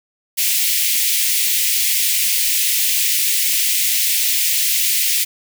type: high-pass noise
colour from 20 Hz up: white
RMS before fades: -17 dBFS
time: 0.37-5.25 s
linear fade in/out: 20 ms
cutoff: 2000 Hz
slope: 48 dB/octave
effects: none